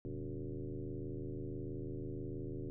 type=tone with frequency modulation; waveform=sine; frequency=130.81 Hz; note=C3; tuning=in tune; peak=-39 dBFS; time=0.05-2.7 s; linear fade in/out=0 ms; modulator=78.5 Hz; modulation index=3.8; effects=none